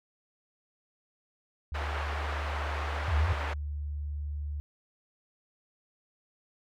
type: tone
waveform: sine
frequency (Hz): 73.42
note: D2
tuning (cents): 0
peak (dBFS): -32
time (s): 1.72-4.6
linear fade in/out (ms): 0
type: band-pass noise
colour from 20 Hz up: pink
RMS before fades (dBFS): -37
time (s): 1.74-3.54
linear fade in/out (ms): 10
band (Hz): 660 to 1900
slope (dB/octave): 12
type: exponential two-way sweep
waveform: sine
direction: down then up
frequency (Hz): 92.4 to 72.7 to 92.4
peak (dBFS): -25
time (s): 3.08-3.33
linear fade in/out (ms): 5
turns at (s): 3.16
effects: none